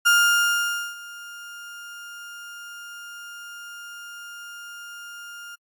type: tone with ADSR envelope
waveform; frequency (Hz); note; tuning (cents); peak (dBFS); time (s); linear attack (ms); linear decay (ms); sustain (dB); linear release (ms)
35% pulse; 1408; F6; +14; -12; 0.05-5.56; 18; 880; -23; 16
effects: AAC 64 kbps